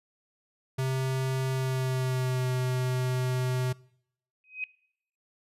square tone with pitch glide, 131.6 to 127.41 Hz, C3 to C3, +10 to -46 cents, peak -27 dBFS, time 0.78-3.73 s, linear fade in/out 10 ms, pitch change -56 cents, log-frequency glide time 1.52-2.48 s
sine tone with exponential growth, 2519 Hz, D#7, 21 cents sharp, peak -26 dBFS, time 4.44-4.64 s, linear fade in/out 1 ms, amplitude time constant 43 ms
effects noise-tail reverb RT60 0.7 s tail -23 dB re dry + resampled to 32000 Hz

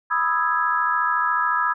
sine chord, E major seventh, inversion second, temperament equal, 987.8 / 1244.5 / 1318.5 / 1661.2 Hz, B5 / D#6 / E6 / G#6, 0 / 0 / 0 / 0 cents, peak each -24 dBFS, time 0.1-1.74 s, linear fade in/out 20 ms, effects none

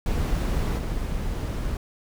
brown noise with level steps, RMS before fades -24 / -28 dBFS, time 0.06-1.77 s, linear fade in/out 2 ms, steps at 0.77 s, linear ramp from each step 20 ms, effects none

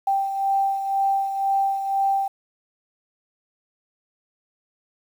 sine beating tone pair, 784 / 786 Hz, G5 / G5, 0 / +4 cents, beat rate 2 Hz, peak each -20 / -28 dBFS, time 0.07-2.28 s, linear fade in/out 5 ms, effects 8-bit

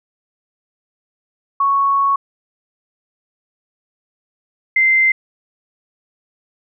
sine tone pair in turn, 1108.7 / 2080 Hz, C#6 / C7, 0 / -11 cents, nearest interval major seventh, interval 1089 cents, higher second, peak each -12 / -10 dBFS, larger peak second, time 1.6-2.16 / 4.76-5.12 s, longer first, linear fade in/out 5 ms, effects none

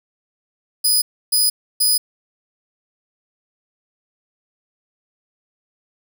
15% pulse tone bursts, 4978 Hz, D#8, in tune, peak -7 dBFS, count 3, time 0.84-1.98 s, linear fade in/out 10 ms, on 180 ms, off 300 ms, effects none

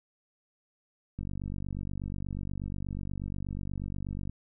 click train, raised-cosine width 5 ms, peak -24 dBFS, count 151, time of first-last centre 1.19-4.296 s, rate 48.3 Hz, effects none

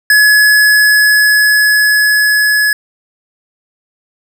square tone with level ramp, 1697 Hz, G#6, 37 cents sharp, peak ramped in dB -5 to -9 dBFS, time 0.1-2.73 s, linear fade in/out 2 ms, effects none

